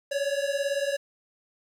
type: beating tone pair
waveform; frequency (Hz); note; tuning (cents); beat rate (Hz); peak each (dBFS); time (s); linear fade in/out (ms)
square; 554.4 / 572.4; C#5 / D5; 0 / -45; 18; -29 / -30; 0.11-0.97; 10
effects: low-pass 10000 Hz 12 dB/octave + 9-bit